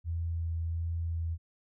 sine tone with vibrato, 83.2 Hz, E2, 17 cents sharp, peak -30 dBFS, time 0.04-1.38 s, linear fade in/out 50 ms, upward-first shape sine, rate 1.4 Hz, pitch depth 11 cents each way, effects none

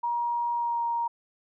sine tone with pitch glide, 949 to 937.6 Hz, A#5 to A#5, +31 to +10 cents, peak -25 dBFS, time 0.03-1.08 s, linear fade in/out 10 ms, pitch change -21 cents, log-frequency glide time 0.52-0.83 s, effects none

